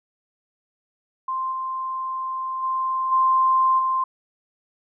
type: tone with level steps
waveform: sine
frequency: 1046.5 Hz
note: C6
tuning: in tune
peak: -23 / -25 / -21 / -15 / -19 dBFS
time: 1.28-4.04 s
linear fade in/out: 5 ms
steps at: 1.51 / 2.62 / 3.11 / 3.78 s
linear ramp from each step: 20 ms
effects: none